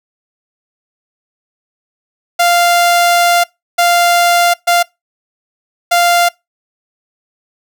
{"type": "tone bursts at uneven times", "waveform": "sawtooth", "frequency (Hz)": 696, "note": "F5", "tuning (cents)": -6, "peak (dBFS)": -4, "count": 4, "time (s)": [[2.39, 3.44], [3.78, 4.54], [4.67, 4.83], [5.91, 6.29]], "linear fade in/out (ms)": 10, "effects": ["noise-tail reverb RT60 0.2 s tail -24 dB re dry"]}